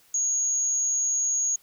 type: tone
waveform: sine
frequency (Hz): 6645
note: G#8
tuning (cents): 0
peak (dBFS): -22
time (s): 0.14-1.56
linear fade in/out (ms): 5
effects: white hiss -59 dBFS RMS until 1.62 s